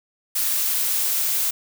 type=noise; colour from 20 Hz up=blue; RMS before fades=-22 dBFS; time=0.35-1.51 s; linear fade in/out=10 ms; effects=none